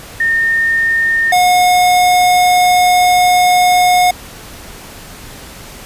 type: tone pair in turn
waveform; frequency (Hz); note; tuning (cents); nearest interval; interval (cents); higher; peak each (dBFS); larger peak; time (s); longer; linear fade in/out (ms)
sine / square; 1825 / 723; A#6 / F#5; -37 / -40; octave + major third; 1603; first; -10 / -8; second; 0.2-1.32 / 1.32-4.11; second; 5
effects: pink hiss -33 dBFS RMS until 5.85 s + resampled to 32000 Hz